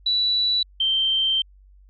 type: tone pair in turn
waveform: sine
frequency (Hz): 3946 / 3132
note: B7 / G7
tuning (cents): -2 / -2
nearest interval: major third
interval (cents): 400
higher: first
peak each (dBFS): -18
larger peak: neither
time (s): 0.06-0.63 / 0.8-1.42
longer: second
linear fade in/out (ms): 5
effects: added 48 Hz sine -48 dBFS peak until 1.89 s